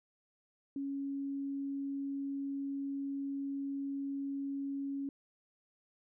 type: tone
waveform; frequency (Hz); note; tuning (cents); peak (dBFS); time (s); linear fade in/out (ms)
sine; 277.2; C#4; 0; -35; 0.76-5.09; 2
effects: none